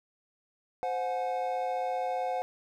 triangle tone cluster, 519 / 729 / 844 Hz, C5 / F#5 / G#5, -14 / -26 / +28 cents, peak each -32 / -29 / -37 dBFS, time 0.83-2.42 s, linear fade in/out 0 ms, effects none

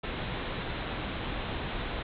pink low-pass noise, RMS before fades -35 dBFS, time 0.03-2.03 s, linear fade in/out 10 ms, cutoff 3900 Hz, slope 96 dB/octave, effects none

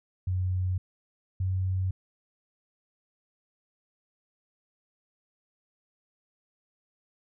sine tone pair in turn, 92 / 93.55 Hz, F#2 / F#2, -9 / +20 cents, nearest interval unison, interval 29 cents, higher second, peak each -25 / -25 dBFS, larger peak neither, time 0.27-0.78 / 1.4-1.91 s, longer neither, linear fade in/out 5 ms, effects none

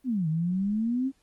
sine exponential two-way sweep, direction down then up, 274.1 to 153.9 to 274.1 Hz, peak -24 dBFS, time 0.04-1.12 s, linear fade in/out 50 ms, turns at 0.28 s, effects pink hiss -68 dBFS RMS until 1.22 s + Opus 24 kbps

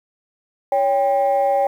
sine tone pair together, 560 / 793.5 Hz, C#5 / G5, +18 / +21 cents, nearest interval tritone, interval 603 cents, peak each -16 dBFS, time 0.72-1.67 s, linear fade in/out 2 ms, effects tanh soft clip ceiling -10 dBFS + 8-bit

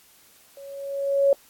sine tone with level ramp, 556 Hz, C#5, 5 cents sharp, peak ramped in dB -40 to -13 dBFS, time 0.57-1.33 s, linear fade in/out 2 ms, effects white hiss -55 dBFS RMS until 1.49 s + AAC 64 kbps

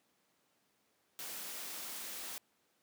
white noise, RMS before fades -44 dBFS, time 1.19-2.38 s, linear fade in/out 0 ms, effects pink hiss -75 dBFS RMS until 2.82 s + high-pass 200 Hz 12 dB/octave

